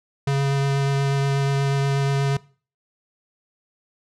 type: tone with vibrato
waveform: square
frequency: 138.59 Hz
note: C#3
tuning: in tune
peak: -19 dBFS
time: 0.27-2.37 s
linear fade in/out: 5 ms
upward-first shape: triangle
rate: 8.3 Hz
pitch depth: 12 cents each way
effects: noise-tail reverb RT60 0.4 s tail -21 dB re dry + low-pass 7000 Hz 12 dB/octave